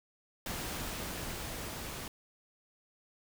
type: noise with level ramp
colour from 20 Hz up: pink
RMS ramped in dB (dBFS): -38 to -42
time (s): 0.46-2.08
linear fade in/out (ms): 2
effects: none